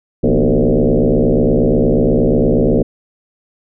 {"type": "tone with frequency modulation", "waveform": "sine", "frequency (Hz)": 110, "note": "A2", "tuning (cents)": 0, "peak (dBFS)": -9, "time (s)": [0.23, 2.83], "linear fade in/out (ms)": 10, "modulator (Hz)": 68.4, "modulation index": 6.5, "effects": []}